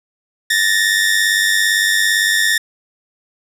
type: tone pair together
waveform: sawtooth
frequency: 1760 / 1857.7 Hz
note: A6 / A#6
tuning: 0 / -6 cents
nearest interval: minor second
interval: 94 cents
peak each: -12 dBFS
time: 0.5-2.58 s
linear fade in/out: 5 ms
effects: resampled to 32000 Hz + 7-bit